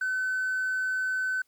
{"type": "tone with hard clipping", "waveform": "triangle", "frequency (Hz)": 1518, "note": "F#6", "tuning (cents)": 44, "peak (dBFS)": -26, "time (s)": [0.01, 1.42], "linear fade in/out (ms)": 5, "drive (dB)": 4, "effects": ["white hiss -71 dBFS RMS until 1.47 s", "MP3 96 kbps"]}